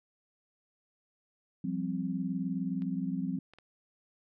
sine chord, F suspended second, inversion none, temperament equal with one note detuned, 174.61 / 193.97 / 261.6 Hz, F3 / G3 / C4, 0 / -18 / 0 cents, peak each -35 dBFS, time 1.64-3.39 s, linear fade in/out 5 ms
clicks, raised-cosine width 0.3 ms, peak -38 dBFS, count 3, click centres 2.821 / 3.536 / 3.586 s
effects none

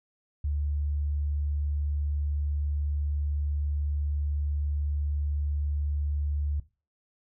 sine tone, 73 Hz, D2, 10 cents flat, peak -26 dBFS, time 0.44-6.6 s, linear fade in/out 5 ms, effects noise-tail reverb RT60 0.3 s tail -17 dB re dry

